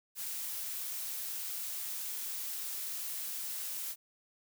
blue noise, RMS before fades -39 dBFS, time 0.15-3.96 s, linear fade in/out 50 ms, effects none

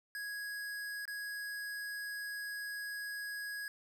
square tone with dropouts, 1661.2 Hz, G#6, in tune, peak -40 dBFS, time 0.15-3.68 s, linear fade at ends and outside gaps 1 ms, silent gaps 1.054-1.078 s, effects none

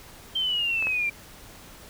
sine exponential sweep, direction down, 3156 to 2349 Hz, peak -23 dBFS, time 0.35-1.1 s, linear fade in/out 10 ms
clicks, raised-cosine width 0.5 ms, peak -22 / -18 dBFS, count 2, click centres 0.825 / 0.87 s
effects pink hiss -47 dBFS RMS until 1.89 s

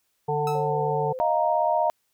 harmonic tone, 148.6 Hz, D3, 21 cents sharp, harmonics 1 / 3 / 5 / 6, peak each -29 / -26 / -29 / -28 dBFS, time 0.28-1.13 s, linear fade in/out 10 ms
sawtooth tone with exponential decay, 1300 Hz, E6, 24 cents flat, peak -27 dBFS, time 0.47-0.71 s, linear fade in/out 2 ms, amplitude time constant 52 ms
sine tone with vibrato, 527 Hz, C5, 12 cents sharp, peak -31 dBFS, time 0.55-1.19 s, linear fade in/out 0 ms, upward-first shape square, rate 2.8 Hz, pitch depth 41 cents each way
sine chord, Eb suspended second, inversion none, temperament equal, 622.3 / 698.5 / 932.3 Hz, Eb5 / F5 / Bb5, 0 / 0 / 0 cents, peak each -24 dBFS, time 1.2-1.9 s, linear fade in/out 0 ms
effects white hiss -72 dBFS RMS until 2.13 s

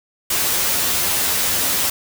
white noise with comb filter, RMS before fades -19 dBFS, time 0.3-1.9 s, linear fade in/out 5 ms, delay 11 ms, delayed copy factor +0.65, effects none

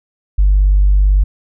sine tone, 49 Hz, G1, in tune, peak -6 dBFS, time 0.38-1.24 s, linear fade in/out 10 ms, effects tanh soft clip ceiling -3 dBFS

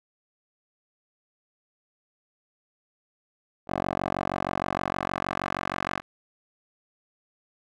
10% pulse tone with band-pass filter sweep, 46.39 Hz, F#1, 5 cents sharp, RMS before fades -30 dBFS, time 3.67-6.02 s, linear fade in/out 50 ms, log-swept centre 680 to 1400 Hz, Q 1.2, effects none

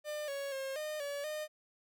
45% pulse tone with pitch steps, 600 / 557 / 537 / 611 / 570 / 611 Hz, D5 / C#5 / C5 / D#5 / C#5 / D#5, +37 / +8 / +45 / -32 / +48 / -32 cents, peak -37 dBFS, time 0.04-1.48 s, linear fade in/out 50 ms, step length 240 ms, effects none

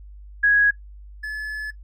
sine / triangle tone pair in turn, 1661.2 / 1719.8 Hz, G#6 / A6, 0 / -40 cents, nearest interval minor second, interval 60 cents, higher second, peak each -13 / -24 dBFS, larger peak first, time 0.43-0.71 / 1.23-1.71 s, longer second, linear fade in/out 10 ms, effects noise-tail reverb RT60 0.1 s tail -18 dB re dry + added 50 Hz sine -39 dBFS peak until 1.83 s

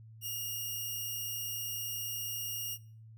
5% pulse tone, 2845 Hz, F7, 31 cents sharp, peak -27 dBFS, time 0.21-2.78 s, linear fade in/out 50 ms, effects noise-tail reverb RT60 0.4 s tail -18 dB re dry + added 111 Hz sine -50 dBFS peak until 3.17 s

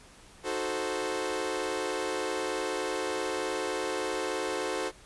sawtooth chord, D# diminished seventh, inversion none, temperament equal, 311.1 / 370 / 440 / 523.3 Hz, D#4 / F#4 / A4 / C5, 0 / 0 / 0 / 0 cents, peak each -35 / -31 / -31 / -31 dBFS, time 0.43-4.92 s, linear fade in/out 50 ms, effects pink hiss -54 dBFS RMS until 5.05 s + resampled to 24000 Hz

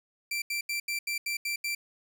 sawtooth tone bursts, 2349 Hz, D7, in tune, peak -26 dBFS, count 8, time 0.31-1.75 s, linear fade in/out 5 ms, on 110 ms, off 80 ms, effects none

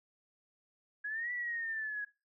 sine exponential two-way sweep, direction up then down, 1659 to 1972 to 1659 Hz, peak -35 dBFS, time 1.04-2.05 s, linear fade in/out 10 ms, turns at 1.32 s, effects noise-tail reverb RT60 0.3 s tail -20 dB re dry

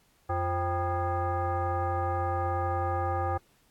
sine tone with frequency modulation, 349.2 Hz, F4, in tune, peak -26 dBFS, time 0.29-3.38 s, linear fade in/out 10 ms, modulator 438 Hz, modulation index 1.9, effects pink hiss -66 dBFS RMS until 3.7 s + AAC 64 kbps

